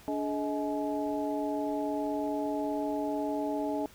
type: tone cluster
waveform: sine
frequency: 289.2 / 424.5 / 631 / 846 Hz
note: D4 / G#4 / D#5 / G#5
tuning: -27 / +38 / +24 / +32 cents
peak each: -32 / -37 / -35 / -37 dBFS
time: 0.08-3.86 s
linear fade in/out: 0 ms
effects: pink hiss -55 dBFS RMS until 3.94 s